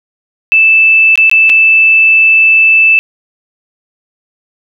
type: tone with dropouts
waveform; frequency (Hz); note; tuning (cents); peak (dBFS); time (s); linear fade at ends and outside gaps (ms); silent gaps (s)
sine; 2637; E7; 0; -3; 0.52-2.99; 0; 1.156-1.176 / 1.297-1.314 / 1.495-1.499
effects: none